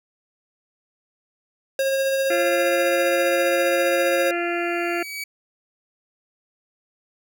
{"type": "tone with tremolo", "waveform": "square", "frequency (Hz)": 540, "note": "C#5", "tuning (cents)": -45, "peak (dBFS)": -19, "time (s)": [1.79, 4.31], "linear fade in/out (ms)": 2, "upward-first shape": "sine", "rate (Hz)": 15, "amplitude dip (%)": 25}
{"type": "harmonic tone", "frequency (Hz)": 345, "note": "F4", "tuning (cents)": -21, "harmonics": [1, 2, 4, 5, 6, 7, 8], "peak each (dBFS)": [-25, -28, -31, -32, -33, -33, -34], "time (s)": [2.3, 5.03], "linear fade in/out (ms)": 5}
{"type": "tone with exponential growth", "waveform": "sawtooth", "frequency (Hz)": 2276, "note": "C#7", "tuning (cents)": 45, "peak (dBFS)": -24, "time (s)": [3.99, 5.24], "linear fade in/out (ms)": 5, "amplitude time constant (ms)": 270}
{"effects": []}